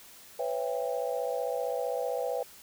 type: chord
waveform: sine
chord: C# half-diminished seventh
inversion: third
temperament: just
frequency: 498.9 / 554.4 / 665.2 / 798.3 Hz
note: B4 / C#5 / E5 / G5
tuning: +17 / 0 / +16 / +31 cents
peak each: -32 / -35 / -36 / -37 dBFS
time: 0.39-2.43 s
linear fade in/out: 5 ms
effects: white hiss -52 dBFS RMS until 2.62 s